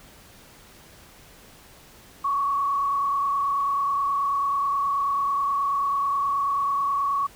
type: tone with frequency modulation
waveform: sine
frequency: 1118 Hz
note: C#6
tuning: 14 cents sharp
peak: -21 dBFS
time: 2.24-7.27 s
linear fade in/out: 10 ms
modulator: 29.3 Hz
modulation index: 0.83
effects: pink hiss -50 dBFS RMS until 7.35 s